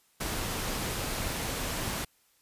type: noise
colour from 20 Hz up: pink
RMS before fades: -33 dBFS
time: 0.2-2.05 s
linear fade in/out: 10 ms
effects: white hiss -67 dBFS RMS until 2.41 s + resampled to 32000 Hz